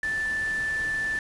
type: tone in noise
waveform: sine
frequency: 1760 Hz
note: A6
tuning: in tune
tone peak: -25 dBFS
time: 0.03-1.19 s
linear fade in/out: 2 ms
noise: pink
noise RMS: -41 dBFS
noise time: 0.03-1.19 s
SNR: +13 dB
effects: resampled to 24000 Hz